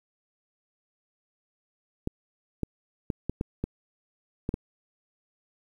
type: clicks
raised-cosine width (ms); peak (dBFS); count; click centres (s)
3; -15; 8; 2.074 / 2.633 / 3.102 / 3.296 / 3.411 / 3.64 / 4.491 / 4.541
effects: 9-bit